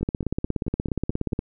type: two click trains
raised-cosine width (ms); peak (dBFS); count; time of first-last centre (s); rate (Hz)
3; -22 / -11; 7 / 24; 0.01-1.323 / 0.03-1.391; 4.57 / 16.9
effects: none